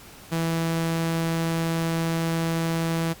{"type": "tone", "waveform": "sawtooth", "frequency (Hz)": 164.81, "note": "E3", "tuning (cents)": 0, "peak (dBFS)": -19, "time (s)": [0.31, 3.14], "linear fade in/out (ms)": 20, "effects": ["pink hiss -46 dBFS RMS until 3.2 s", "Opus 48 kbps"]}